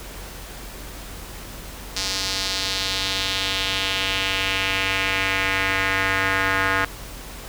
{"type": "tone with band-pass filter sweep", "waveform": "square", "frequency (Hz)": 96.2, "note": "G2", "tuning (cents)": -32, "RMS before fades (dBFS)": -23, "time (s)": [1.96, 6.85], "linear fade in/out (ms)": 5, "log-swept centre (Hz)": [5000, 1600], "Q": 2.2, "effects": ["added 46 Hz sine -38 dBFS peak until 7.48 s", "pink hiss -38 dBFS RMS until 7.48 s"]}